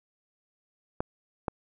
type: clicks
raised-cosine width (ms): 1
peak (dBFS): -14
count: 2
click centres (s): 1.005 / 1.482
effects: none